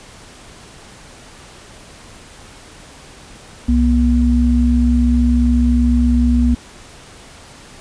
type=tone pair together; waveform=sine; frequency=64.6 / 240.8 Hz; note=C2 / B3; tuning=-21 / -44 cents; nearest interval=octave + major seventh; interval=2277 cents; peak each=-13 dBFS; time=3.68-6.55 s; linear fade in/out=10 ms; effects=pink hiss -40 dBFS RMS until 7.8 s + resampled to 22050 Hz